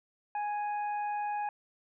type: harmonic tone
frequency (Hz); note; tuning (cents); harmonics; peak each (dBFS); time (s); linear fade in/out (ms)
830.6; G#5; 0; 1 / 2 / 3; -31 / -45 / -48; 0.35-1.49; 2
effects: none